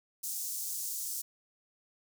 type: high-pass noise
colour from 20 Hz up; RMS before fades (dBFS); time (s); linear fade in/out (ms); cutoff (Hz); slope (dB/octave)
pink; -37; 0.23-1.22; 10; 6200; 24
effects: none